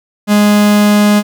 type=tone; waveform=45% pulse; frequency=207.7 Hz; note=G#3; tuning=in tune; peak=-6 dBFS; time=0.27-1.23 s; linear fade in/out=50 ms; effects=none